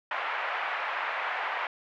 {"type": "band-pass noise", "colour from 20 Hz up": "pink", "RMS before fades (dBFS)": -32, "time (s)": [0.11, 1.67], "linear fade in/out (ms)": 2, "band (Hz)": [730, 2400], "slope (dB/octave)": 24, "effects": []}